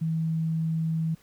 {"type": "tone", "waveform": "sine", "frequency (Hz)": 161.5, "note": "E3", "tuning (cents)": -35, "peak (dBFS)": -24, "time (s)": [0.01, 1.15], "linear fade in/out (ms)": 10, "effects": ["pink hiss -60 dBFS RMS until 1.22 s"]}